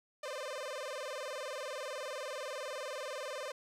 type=tone with vibrato; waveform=sawtooth; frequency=557 Hz; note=C#5; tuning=8 cents sharp; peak=-35 dBFS; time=0.23-3.52 s; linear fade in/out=5 ms; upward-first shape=square; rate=20 Hz; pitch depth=130 cents each way; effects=low-pass 9000 Hz 12 dB/octave + 12-bit